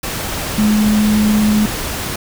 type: tone in noise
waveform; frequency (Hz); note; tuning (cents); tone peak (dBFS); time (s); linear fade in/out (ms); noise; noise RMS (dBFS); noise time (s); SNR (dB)
sine; 212.1; G#3; +37; -10; 0.58-1.66; 5; pink; -22; 0.03-2.16; +9
effects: none